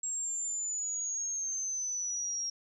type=exponential sweep; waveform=sine; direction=down; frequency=7600 to 5588 Hz; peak=-32 dBFS; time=0.03-2.5 s; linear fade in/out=5 ms; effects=none